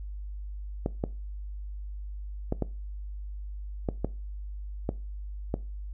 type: clicks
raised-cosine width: 2 ms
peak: -14 dBFS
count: 8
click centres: 0.861 / 1.039 / 2.524 / 2.623 / 3.888 / 4.046 / 4.891 / 5.541 s
effects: noise-tail reverb RT60 0.3 s tail -19 dB re dry + added 50 Hz sine -35 dBFS peak until 5.93 s